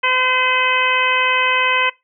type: harmonic tone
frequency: 511 Hz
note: C5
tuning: 41 cents flat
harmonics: 1 / 2 / 3 / 4 / 5 / 6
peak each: -26 / -19 / -22 / -19 / -19 / -24 dBFS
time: 0.03-1.9 s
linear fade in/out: 10 ms
effects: noise-tail reverb RT60 0.2 s tail -21 dB re dry